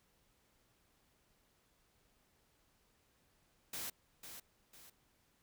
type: noise with echo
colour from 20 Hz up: white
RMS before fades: -43 dBFS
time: 3.73-3.9 s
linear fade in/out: 5 ms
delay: 500 ms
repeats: 2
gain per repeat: -8 dB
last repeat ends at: 4.9 s
effects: pink hiss -74 dBFS RMS until 5.42 s